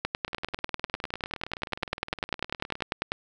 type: two click trains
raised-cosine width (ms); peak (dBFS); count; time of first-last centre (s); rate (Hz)
0.3; -21 / -10; 50 / 32; 0.28-2.806 / 0.05-3.119; 19.4 / 10.1
effects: none